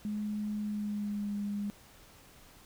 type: tone with pitch glide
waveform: sine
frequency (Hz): 210 to 204.1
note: G#3 to G#3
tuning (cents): +19 to -30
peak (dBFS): -32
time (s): 0.05-1.7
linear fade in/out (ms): 0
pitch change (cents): -49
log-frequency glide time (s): 0.61-1.36
effects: pink hiss -57 dBFS RMS until 2.65 s